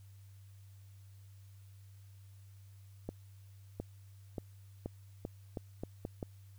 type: accelerating click train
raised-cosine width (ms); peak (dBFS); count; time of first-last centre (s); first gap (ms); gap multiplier
2; -25; 9; 3.09-6.228; 710; 0.82
effects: added 98 Hz sine -53 dBFS peak until 6.58 s + white hiss -70 dBFS RMS until 6.58 s